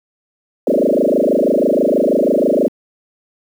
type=tone with frequency modulation; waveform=sine; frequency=415.3 Hz; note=G#4; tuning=in tune; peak=-10 dBFS; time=0.67-2.68 s; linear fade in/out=2 ms; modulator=26.2 Hz; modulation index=7.5; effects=high-pass 200 Hz 12 dB/octave + 7-bit